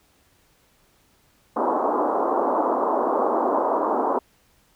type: band-pass noise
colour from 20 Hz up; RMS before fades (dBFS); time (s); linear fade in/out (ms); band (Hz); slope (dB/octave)
white; -22; 1.56-4.19; 10; 250 to 1100; 48
effects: pink hiss -61 dBFS RMS until 4.75 s